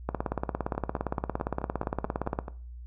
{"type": "two click trains", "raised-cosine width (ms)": 1, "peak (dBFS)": [-14, -22], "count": [41, 9], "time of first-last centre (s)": [[0.09, 2.389], [0.75, 2.482]], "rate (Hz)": [17.4, 4.62], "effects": ["noise-tail reverb RT60 0.4 s tail -17 dB re dry", "added 60 Hz sine -40 dBFS peak until 2.86 s"]}